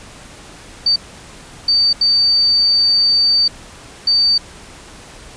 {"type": "tone bursts at uneven times", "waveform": "sine", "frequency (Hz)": 4599, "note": "D8", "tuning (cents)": -37, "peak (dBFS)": -10, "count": 4, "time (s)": [[0.86, 0.96], [1.68, 1.93], [2.01, 3.48], [4.07, 4.38]], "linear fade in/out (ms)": 5, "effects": ["pink hiss -38 dBFS RMS until 5.36 s", "resampled to 22050 Hz"]}